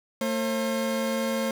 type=tone pair together; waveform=40% pulse; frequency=225.3 / 535.9 Hz; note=A3 / C5; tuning=+41 / +41 cents; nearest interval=octave + minor third; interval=1500 cents; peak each=-27 dBFS; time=0.21-1.51 s; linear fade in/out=2 ms; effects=none